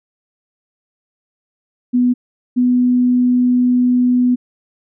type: tone pair in turn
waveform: sine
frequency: 247 / 248 Hz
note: B3 / B3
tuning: 0 / +7 cents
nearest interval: unison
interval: 7 cents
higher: second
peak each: -10 / -10 dBFS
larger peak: neither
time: 1.93-2.14 / 2.56-4.36 s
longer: second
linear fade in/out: 20 ms
effects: none